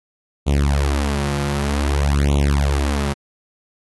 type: tone with flanger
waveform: sawtooth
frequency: 70.9 Hz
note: C#2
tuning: 40 cents sharp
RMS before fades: -18 dBFS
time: 0.46-3.14 s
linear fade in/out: 20 ms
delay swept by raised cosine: 0.29 to 5.79 ms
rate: 0.53 Hz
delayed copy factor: +0.95
effects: AAC 32 kbps